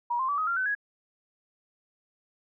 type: tone with pitch steps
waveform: sine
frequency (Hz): 956 / 1048.6 / 1150.1 / 1261.4 / 1383.6 / 1517.6 / 1664.5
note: A#5 / C6 / D6 / D#6 / F6 / F#6 / G#6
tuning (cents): +43 / +3 / -37 / +23 / -17 / +43 / +3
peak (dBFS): -25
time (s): 0.1-0.751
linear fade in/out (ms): 10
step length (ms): 93
effects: none